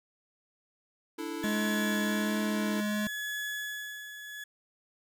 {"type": "chord", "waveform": "square", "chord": "D suspended second", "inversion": "none", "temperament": "equal", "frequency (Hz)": [293.7, 329.6, 440], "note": ["D4", "E4", "A4"], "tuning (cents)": [0, 0, 0], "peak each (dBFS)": [-40, -38, -42], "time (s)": [1.18, 2.81], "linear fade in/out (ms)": 10}
{"type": "tone with tremolo", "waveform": "35% pulse", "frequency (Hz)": 1699, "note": "G#6", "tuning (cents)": 39, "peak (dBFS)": -31, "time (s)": [1.43, 4.44], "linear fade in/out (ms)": 5, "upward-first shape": "sine", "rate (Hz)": 0.64, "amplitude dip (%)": 65}
{"type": "tone with vibrato", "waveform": "square", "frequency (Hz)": 210.1, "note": "G#3", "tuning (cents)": 20, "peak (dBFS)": -30, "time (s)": [1.44, 3.07], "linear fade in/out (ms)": 0, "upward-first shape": "triangle", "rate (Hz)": 1.3, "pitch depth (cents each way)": 13}
{"effects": []}